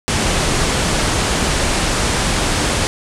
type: low-pass noise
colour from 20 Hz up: pink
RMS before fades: -17 dBFS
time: 0.08-2.87 s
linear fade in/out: 0 ms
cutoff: 9900 Hz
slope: 48 dB/octave
effects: none